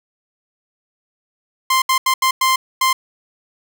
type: tone bursts at uneven times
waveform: sawtooth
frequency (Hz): 1046.5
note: C6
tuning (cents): 0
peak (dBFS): -9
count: 6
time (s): 1.7-1.82 / 1.89-1.98 / 2.06-2.14 / 2.22-2.31 / 2.41-2.56 / 2.81-2.93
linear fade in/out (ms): 5
effects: none